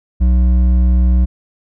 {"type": "tone with hard clipping", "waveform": "sine", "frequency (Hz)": 61.74, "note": "B1", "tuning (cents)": 0, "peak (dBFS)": -10, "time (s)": [0.2, 1.26], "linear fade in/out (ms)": 20, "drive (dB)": 7, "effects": []}